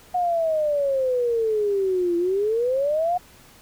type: exponential two-way sweep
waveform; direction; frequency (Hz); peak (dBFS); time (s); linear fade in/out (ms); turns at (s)
sine; down then up; 730 to 339.9 to 730; -19; 0.14-3.18; 10; 2.17
effects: pink hiss -50 dBFS RMS until 3.61 s